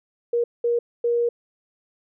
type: tone bursts at uneven times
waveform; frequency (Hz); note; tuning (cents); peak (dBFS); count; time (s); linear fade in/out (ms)
sine; 473.8; A#4; +28; -18; 3; 0.33-0.44 / 0.64-0.79 / 1.04-1.29; 5
effects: none